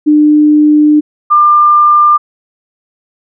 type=tone pair in turn; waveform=sine; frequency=300.3 / 1196 Hz; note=D4 / D6; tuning=+39 / +31 cents; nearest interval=2 octaves; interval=2392 cents; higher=second; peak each=-3 dBFS; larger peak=neither; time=0.06-1.01 / 1.3-2.18 s; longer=first; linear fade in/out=20 ms; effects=none